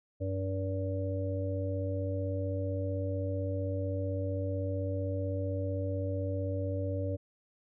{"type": "harmonic tone", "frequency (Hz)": 95.7, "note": "G2", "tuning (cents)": -41, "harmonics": [1, 3, 5, 6], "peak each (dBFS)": [-32, -39, -40, -38], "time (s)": [0.2, 7.17], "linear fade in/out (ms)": 20, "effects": []}